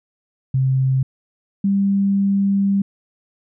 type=tone pair in turn; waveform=sine; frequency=132 / 197.78 Hz; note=C3 / G3; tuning=+16 / +16 cents; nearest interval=perfect fifth; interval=700 cents; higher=second; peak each=-14 dBFS; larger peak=neither; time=0.54-1.03 / 1.64-2.82 s; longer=second; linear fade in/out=5 ms; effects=none